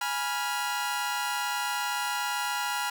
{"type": "chord", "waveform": "sawtooth", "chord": "F diminished", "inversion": "first", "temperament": "equal with one note detuned", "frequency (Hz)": [830.6, 978.1, 1396.9], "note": ["Ab5", "Cb6", "F6"], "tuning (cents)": [0, -17, 0], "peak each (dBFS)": -29, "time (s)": [0.01, 2.9], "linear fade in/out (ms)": 5, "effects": []}